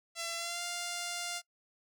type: tone with pitch glide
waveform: 5% pulse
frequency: 674 to 699.4 Hz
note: E5 to F5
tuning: +38 to +2 cents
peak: -24 dBFS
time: 0.15-1.42 s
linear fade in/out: 50 ms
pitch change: +64 cents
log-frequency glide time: 0.35-0.62 s
effects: noise-tail reverb RT60 0.1 s tail -22 dB re dry